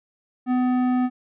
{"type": "tone with tanh clipping", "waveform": "sine", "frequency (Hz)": 251.3, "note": "B3", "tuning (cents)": 30, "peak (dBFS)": -20, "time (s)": [0.46, 1.1], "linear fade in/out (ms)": 50, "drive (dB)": 13, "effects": []}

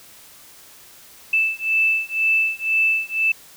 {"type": "beating tone pair", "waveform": "sine", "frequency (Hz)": [2637, 2639], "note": ["E7", "E7"], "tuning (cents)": [0, 1], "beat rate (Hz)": 2, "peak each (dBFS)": -20, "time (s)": [1.33, 3.32], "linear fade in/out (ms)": 5, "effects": ["white hiss -46 dBFS RMS until 3.56 s"]}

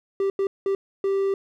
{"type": "tone bursts at uneven times", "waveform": "triangle", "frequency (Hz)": 391.5, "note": "G4", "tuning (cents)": -2, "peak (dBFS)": -18, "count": 4, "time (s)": [[0.2, 0.3], [0.39, 0.47], [0.66, 0.75], [1.04, 1.34]], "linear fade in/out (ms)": 2, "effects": []}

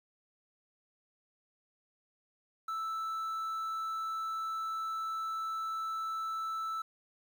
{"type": "tone with quantisation", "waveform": "triangle", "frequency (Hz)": 1318.5, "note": "E6", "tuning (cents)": 0, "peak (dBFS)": -32, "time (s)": [2.68, 6.82], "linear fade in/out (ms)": 5, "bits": 10, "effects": []}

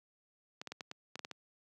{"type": "clicks", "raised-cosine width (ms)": 0.2, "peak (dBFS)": -25, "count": 9, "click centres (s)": [0.615, 0.673, 0.72, 0.808, 0.914, 1.156, 1.193, 1.249, 1.313], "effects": ["high-pass 150 Hz 12 dB/octave"]}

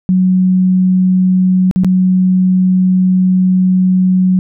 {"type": "tone with dropouts", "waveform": "sine", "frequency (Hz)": 185, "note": "F#3", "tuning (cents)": 0, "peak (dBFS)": -7, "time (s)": [0.09, 4.39], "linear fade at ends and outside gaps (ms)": 0, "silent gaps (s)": [[1.712, 1.76], [1.836, 1.846]], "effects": []}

